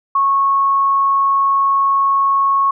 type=tone; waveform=sine; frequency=1100 Hz; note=C#6; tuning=14 cents flat; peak=-11 dBFS; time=0.15-2.71 s; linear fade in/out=5 ms; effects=none

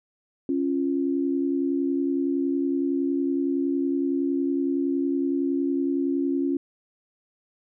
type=tone pair together; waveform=sine; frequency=275.8 / 346.6 Hz; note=C#4 / F4; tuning=-9 / -13 cents; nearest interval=major third; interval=396 cents; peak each=-23 / -27 dBFS; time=0.49-6.57 s; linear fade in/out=2 ms; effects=none

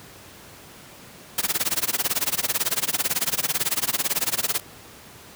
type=noise with tremolo; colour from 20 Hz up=white; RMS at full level=-21 dBFS; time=1.38-4.6 s; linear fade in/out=2 ms; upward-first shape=sine; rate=18 Hz; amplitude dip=100%; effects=pink hiss -45 dBFS RMS until 5.35 s + high-pass 80 Hz 12 dB/octave

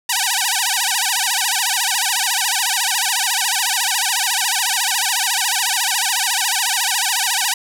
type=tone with vibrato; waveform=5% pulse; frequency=857 Hz; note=A5; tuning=46 cents flat; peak=-4 dBFS; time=0.09-7.54 s; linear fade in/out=5 ms; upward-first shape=sine; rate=14 Hz; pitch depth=240 cents each way; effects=none

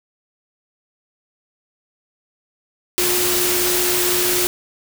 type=tone in noise; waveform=sine; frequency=358.4 Hz; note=F4; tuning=45 cents sharp; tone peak=-22 dBFS; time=2.98-4.47 s; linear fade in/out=0 ms; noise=white; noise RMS=-19 dBFS; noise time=2.98-4.47 s; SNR=-6 dB; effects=none

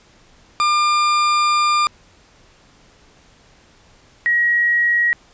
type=tone pair in turn; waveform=40% pulse / sine; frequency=1200 / 1901.2 Hz; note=D6 / A#6; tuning=+37 / +34 cents; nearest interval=minor sixth; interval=797 cents; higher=second; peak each=-13 dBFS; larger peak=neither; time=0.6-1.87 / 4.26-5.13 s; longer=first; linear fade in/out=0 ms; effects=pink hiss -51 dBFS RMS until 5.33 s + resampled to 16000 Hz

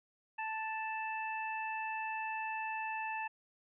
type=harmonic tone; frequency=880 Hz; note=A5; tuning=in tune; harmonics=1 / 2 / 3; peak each=-38 / -43 / -42 dBFS; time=0.38-3.28 s; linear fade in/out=10 ms; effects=none

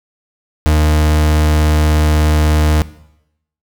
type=tone; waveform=40% pulse; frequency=76.5 Hz; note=D#2; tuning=29 cents flat; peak=-8 dBFS; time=0.66-2.82 s; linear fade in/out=0 ms; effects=noise-tail reverb RT60 0.8 s tail -18 dB re dry

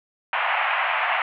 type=band-pass noise; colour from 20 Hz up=pink; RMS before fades=-23 dBFS; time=0.33-1.22 s; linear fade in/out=2 ms; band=690 to 2800 Hz; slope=48 dB/octave; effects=none

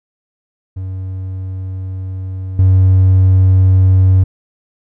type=tone with level steps; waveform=triangle; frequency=94 Hz; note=F#2; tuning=28 cents sharp; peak=-18 / -3 dBFS; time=0.76-4.24 s; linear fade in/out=10 ms; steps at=2.59 s; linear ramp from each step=2 ms; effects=tanh soft clip ceiling 0 dBFS

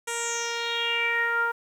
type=tone with low-pass filter sweep; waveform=10% pulse; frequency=467.4 Hz; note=A#4; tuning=5 cents sharp; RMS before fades=-27 dBFS; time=0.07-1.52 s; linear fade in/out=10 ms; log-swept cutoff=9600 to 1200 Hz; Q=5.4; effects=9-bit

